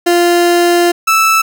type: tone pair in turn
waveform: 30% pulse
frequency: 347.7 / 1315.4 Hz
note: F4 / E6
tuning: -8 / -4 cents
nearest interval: octave + major seventh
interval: 2304 cents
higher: second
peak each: -5 / -5 dBFS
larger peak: neither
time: 0.06-0.92 / 1.07-1.42 s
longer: first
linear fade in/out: 10 ms
effects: none